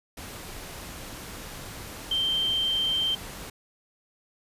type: tone in noise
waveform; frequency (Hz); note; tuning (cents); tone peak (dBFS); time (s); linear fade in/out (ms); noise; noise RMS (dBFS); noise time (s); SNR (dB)
sine; 3136; G7; 0; -23; 2.11-3.15; 5; pink; -40; 0.17-3.5; +14
effects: resampled to 32000 Hz